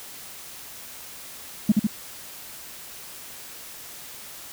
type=tone with echo; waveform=sine; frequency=211.3 Hz; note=G#3; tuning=30 cents sharp; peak=-11 dBFS; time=1.69-1.72 s; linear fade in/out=5 ms; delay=75 ms; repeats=2; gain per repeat=-3 dB; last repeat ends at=1.87 s; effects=tanh soft clip ceiling -9 dBFS + white hiss -41 dBFS RMS until 4.52 s